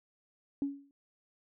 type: tone with exponential decay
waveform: sine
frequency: 280 Hz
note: C#4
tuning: 18 cents sharp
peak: -26 dBFS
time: 0.62-0.91 s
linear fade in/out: 1 ms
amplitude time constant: 61 ms
effects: tanh soft clip ceiling -22 dBFS